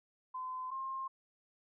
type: tone pair in turn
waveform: sine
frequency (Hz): 1025 / 1063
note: C6 / C6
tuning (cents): -36 / +27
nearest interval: minor second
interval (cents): 63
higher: second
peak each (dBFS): -38 / -37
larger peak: second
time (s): 0.34-0.71 / 0.71-1.08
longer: neither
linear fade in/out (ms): 10
effects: none